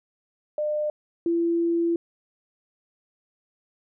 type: tone pair in turn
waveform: sine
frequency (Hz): 602 / 337.9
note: D5 / E4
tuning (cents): +43 / +43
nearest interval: minor seventh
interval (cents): 1000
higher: first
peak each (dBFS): -23 / -20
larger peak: second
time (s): 0.58-0.9 / 1.26-1.96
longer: second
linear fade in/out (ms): 2
effects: none